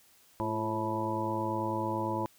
harmonic tone with a mistuned harmonic, 109 Hz, A2, 16 cents flat, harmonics 1 / 2 / 3 / 4 / 5 / 6 / 8 / 9, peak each -38 / -39 / -35 / -47 / -38 / -43 / -37 / -35 dBFS, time 0.4-2.26 s, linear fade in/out 0 ms, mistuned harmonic 3, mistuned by +50 cents, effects white hiss -62 dBFS RMS until 2.38 s

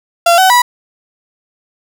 35% pulse tone with pitch steps, 685 / 754 / 977 Hz, F5 / F#5 / B5, -34 / +32 / -19 cents, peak -4 dBFS, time 0.26-0.62 s, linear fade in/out 5 ms, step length 120 ms, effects none

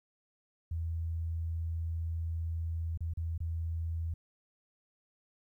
sine tone with dropouts, 82.41 Hz, E2, in tune, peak -32 dBFS, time 0.71-4.14 s, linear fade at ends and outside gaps 5 ms, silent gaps 2.975-3.006 / 3.137-3.172 / 3.379-3.403 s, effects 12-bit

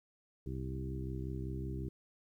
harmonic tone with a mistuned harmonic, 65.41 Hz, C2, in tune, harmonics 1 / 2 / 3 / 4 / 5 / 6, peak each -41 / -41 / -47 / -50 / -46 / -48 dBFS, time 0.46-1.89 s, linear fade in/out 5 ms, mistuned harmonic 1, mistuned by +32 cents, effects 12-bit

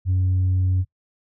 sine tone, 92.5 Hz, F#2, in tune, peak -15 dBFS, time 0.05-0.85 s, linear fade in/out 50 ms, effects noise-tail reverb RT60 0.1 s tail -21 dB re dry + tanh soft clip ceiling -15 dBFS

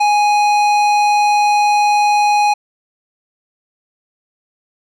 sine tone with tanh clipping, 830.6 Hz, G#5, in tune, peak -12 dBFS, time 0-2.54 s, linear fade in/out 10 ms, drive 15 dB, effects none

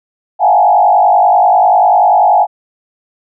sine tone with frequency modulation, 776 Hz, G5, 18 cents flat, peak -5 dBFS, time 0.39-2.47 s, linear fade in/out 50 ms, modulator 50.3 Hz, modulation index 1.9, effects none

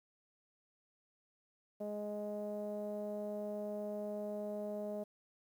sawtooth tone with low-pass filter, 208.3 Hz, G#3, 5 cents sharp, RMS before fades -41 dBFS, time 1.8-5.04 s, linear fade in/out 10 ms, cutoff 600 Hz, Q 5.4, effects 11-bit

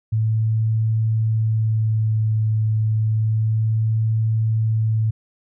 sine tone with vibrato, 110 Hz, A2, in tune, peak -16 dBFS, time 0.12-5.11 s, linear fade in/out 10 ms, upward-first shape sine, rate 0.3 Hz, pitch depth 14 cents each way, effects none

